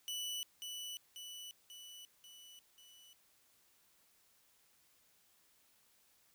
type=tone with echo; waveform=sawtooth; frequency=2968 Hz; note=F#7; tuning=5 cents sharp; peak=-36 dBFS; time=0.08-0.43 s; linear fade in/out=0 ms; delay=540 ms; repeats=5; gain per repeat=-4 dB; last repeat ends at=3.13 s; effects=white hiss -71 dBFS RMS until 6.34 s